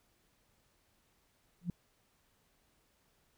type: tone with exponential growth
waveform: sine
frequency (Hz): 174.61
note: F3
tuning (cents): 0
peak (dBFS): -28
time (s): 1.61-1.7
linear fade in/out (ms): 2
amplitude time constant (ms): 19
effects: pink hiss -73 dBFS RMS until 3.37 s